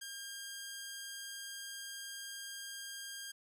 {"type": "tone", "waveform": "10% pulse", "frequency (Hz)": 1609, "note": "G6", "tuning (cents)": 45, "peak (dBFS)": -35, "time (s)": [0.01, 3.32], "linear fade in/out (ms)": 10, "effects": []}